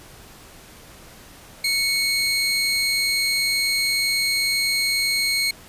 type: tone pair together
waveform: 40% pulse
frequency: 2217 / 4185 Hz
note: C#7 / C8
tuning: 0 / 0 cents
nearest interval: major seventh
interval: 1100 cents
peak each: -21 dBFS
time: 1.64-5.51 s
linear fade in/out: 5 ms
effects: pink hiss -45 dBFS RMS until 5.68 s + resampled to 32000 Hz